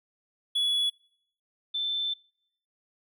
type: tone pair in turn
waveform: triangle / sine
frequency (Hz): 3393 / 3538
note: G#7 / A7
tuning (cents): +36 / +9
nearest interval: minor second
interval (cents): 73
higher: second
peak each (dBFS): -22 / -27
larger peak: first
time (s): 0.55-0.9 / 1.74-2.14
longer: second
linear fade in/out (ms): 10
effects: noise-tail reverb RT60 0.7 s tail -26 dB re dry